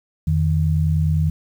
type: tone pair together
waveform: sine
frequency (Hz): 85.56 / 155.56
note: F2 / D#3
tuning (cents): -35 / 0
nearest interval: minor seventh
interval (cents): 1035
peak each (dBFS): -18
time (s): 0.27-1.3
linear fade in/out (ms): 5
effects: 8-bit